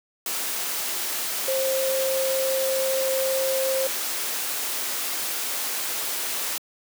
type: tone in noise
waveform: sine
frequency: 530 Hz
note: C5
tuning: 22 cents sharp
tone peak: -22 dBFS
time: 1.48-3.87 s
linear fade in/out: 2 ms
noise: white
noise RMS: -28 dBFS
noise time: 0.26-6.58 s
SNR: +3 dB
effects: high-pass 300 Hz 12 dB/octave